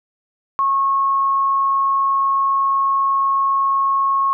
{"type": "tone", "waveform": "sine", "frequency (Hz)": 1093, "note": "C#6", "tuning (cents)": -25, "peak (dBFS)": -14, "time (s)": [0.59, 4.33], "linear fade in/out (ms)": 0, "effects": []}